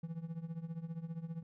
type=tone with tremolo; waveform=triangle; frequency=164.81 Hz; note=E3; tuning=in tune; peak=-34 dBFS; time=0.03-1.43 s; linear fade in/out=5 ms; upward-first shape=triangle; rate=15 Hz; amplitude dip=90%; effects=none